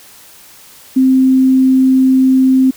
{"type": "tone", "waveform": "sine", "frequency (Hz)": 261.6, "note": "C4", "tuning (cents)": 0, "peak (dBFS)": -6, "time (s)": [0.96, 2.71], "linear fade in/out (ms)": 10, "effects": ["white hiss -40 dBFS RMS until 2.76 s"]}